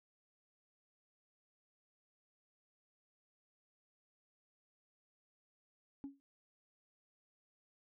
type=tone with exponential decay; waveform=sine; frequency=277.2 Hz; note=C#4; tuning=in tune; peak=-37 dBFS; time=6.04-6.2 s; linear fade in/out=0 ms; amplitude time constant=34 ms; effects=tanh soft clip ceiling -39 dBFS